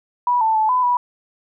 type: tone with pitch steps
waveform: sine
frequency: 977 / 885 / 870 / 1004 / 978 Hz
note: B5 / A5 / A5 / B5 / B5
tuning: -19 / +10 / -20 / +28 / -17 cents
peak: -14 dBFS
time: 0.27-0.97 s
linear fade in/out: 2 ms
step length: 140 ms
effects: none